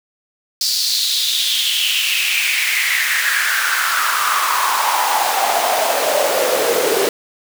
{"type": "noise with high-pass filter sweep", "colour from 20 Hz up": "pink", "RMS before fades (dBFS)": -17, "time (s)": [0.61, 7.09], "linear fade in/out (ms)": 2, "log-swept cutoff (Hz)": [4800, 410], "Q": 5.1, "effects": []}